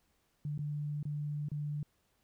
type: tone with dropouts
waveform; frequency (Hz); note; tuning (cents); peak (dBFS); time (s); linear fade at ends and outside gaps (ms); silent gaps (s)
sine; 147.6; D3; +9; -34; 0.45-1.83; 2; 0.578-0.59 / 1.029-1.053 / 1.486-1.516
effects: pink hiss -75 dBFS RMS until 2.23 s